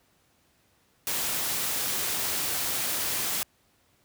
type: noise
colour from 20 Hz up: white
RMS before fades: -29 dBFS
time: 1.07-3.43 s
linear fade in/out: 0 ms
effects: pink hiss -66 dBFS RMS until 4.04 s + high-pass 60 Hz 12 dB/octave